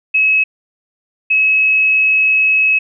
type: tone pair in turn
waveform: sine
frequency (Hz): 2571 / 2571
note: E7 / E7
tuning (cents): -44 / -44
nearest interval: unison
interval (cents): 0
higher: neither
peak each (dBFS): -9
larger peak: neither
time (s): 0.14-0.44 / 1.3-2.79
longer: second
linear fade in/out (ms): 10
effects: none